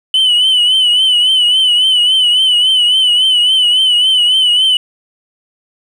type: tone with vibrato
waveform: sine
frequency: 3000 Hz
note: F#7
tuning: 23 cents sharp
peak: -5 dBFS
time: 0.14-4.77 s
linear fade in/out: 2 ms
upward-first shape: triangle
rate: 3.6 Hz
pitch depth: 79 cents each way
effects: tanh soft clip ceiling -6 dBFS + 7-bit